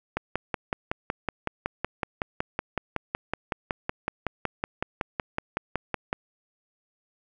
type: click train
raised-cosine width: 0.5 ms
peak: -11 dBFS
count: 33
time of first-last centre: 0.17-6.129 s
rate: 5.37 Hz
effects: none